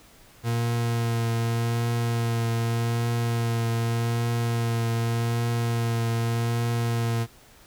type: tone with vibrato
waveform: 40% pulse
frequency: 116.54 Hz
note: A#2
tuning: in tune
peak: -22 dBFS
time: 0.43-7.27 s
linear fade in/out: 50 ms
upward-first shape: triangle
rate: 0.84 Hz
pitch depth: 21 cents each way
effects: pink hiss -53 dBFS RMS until 7.66 s